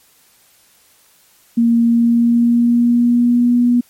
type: tone with pitch glide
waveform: sine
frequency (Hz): 233.1 to 242.3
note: A#3 to B3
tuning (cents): 0 to -33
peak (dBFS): -9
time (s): 1.57-3.81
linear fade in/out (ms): 10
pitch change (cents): +67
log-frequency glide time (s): 1.83-3.54
effects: white hiss -52 dBFS RMS until 3.89 s + MP3 64 kbps